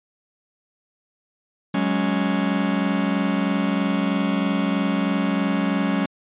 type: chord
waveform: 45% pulse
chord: F# suspended second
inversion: none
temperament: just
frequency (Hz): 185 / 208.1 / 277.5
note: F#3 / G#3 / C#4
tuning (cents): 0 / +4 / +2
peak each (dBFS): -24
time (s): 1.74-6.06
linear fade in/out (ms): 5
effects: resampled to 8000 Hz